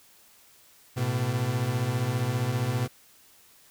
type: beating tone pair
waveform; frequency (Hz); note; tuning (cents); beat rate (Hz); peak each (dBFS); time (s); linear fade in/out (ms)
40% pulse; 110.9 / 125.9; A2 / B2; +14 / +34; 15; -29 / -26; 0.96-2.88; 20
effects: white hiss -57 dBFS RMS until 3.7 s